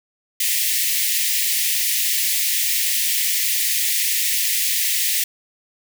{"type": "high-pass noise", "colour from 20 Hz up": "white", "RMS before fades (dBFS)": -20, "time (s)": [0.4, 5.24], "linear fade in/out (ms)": 5, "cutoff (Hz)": 1800, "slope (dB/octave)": 96, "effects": []}